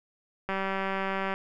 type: click train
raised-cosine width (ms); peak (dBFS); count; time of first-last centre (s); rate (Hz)
0.5; -16; 165; 0.49-1.34; 193
effects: none